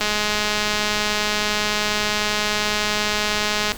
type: click train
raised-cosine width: 0.2 ms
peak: -4 dBFS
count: 780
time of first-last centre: 0.01-3.72 s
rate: 210 Hz
effects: pink hiss -35 dBFS RMS until 3.77 s